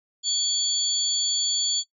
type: tone cluster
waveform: sine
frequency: 3359 / 4513 / 7030 Hz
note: G#7 / C#8 / A8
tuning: +19 / +30 / -2 cents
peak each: -26 dBFS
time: 0.23-1.84 s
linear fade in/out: 50 ms
effects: noise-tail reverb RT60 0.1 s tail -21 dB re dry